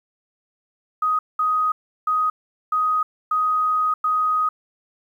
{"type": "tone bursts at uneven times", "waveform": "sine", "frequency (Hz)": 1252, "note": "D#6", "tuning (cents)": 10, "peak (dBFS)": -17, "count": 6, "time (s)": [[1.02, 1.19], [1.39, 1.72], [2.07, 2.3], [2.72, 3.03], [3.31, 3.94], [4.04, 4.49]], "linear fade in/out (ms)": 5, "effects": ["9-bit"]}